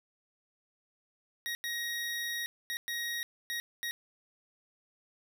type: tone bursts at uneven times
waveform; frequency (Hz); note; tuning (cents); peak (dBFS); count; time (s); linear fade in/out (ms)
25% pulse; 1885; A#6; +19; -30; 6; 1.46-1.55 / 1.64-2.46 / 2.7-2.77 / 2.88-3.23 / 3.5-3.6 / 3.83-3.91; 0
effects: none